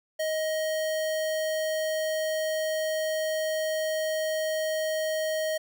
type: tone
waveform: square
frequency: 628 Hz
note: D#5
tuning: 16 cents sharp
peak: -27 dBFS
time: 0.19-5.58 s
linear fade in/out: 10 ms
effects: none